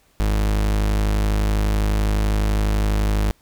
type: tone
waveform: 40% pulse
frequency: 51.91 Hz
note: G#1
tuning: in tune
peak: -16 dBFS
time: 0.2-3.31 s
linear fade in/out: 0 ms
effects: pink hiss -59 dBFS RMS until 3.41 s